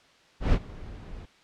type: noise with ADSR envelope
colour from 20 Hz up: brown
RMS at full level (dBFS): -19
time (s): 0.4-1.26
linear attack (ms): 130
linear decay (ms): 56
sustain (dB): -22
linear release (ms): 15
effects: white hiss -58 dBFS RMS until 1.43 s + low-pass 4000 Hz 12 dB/octave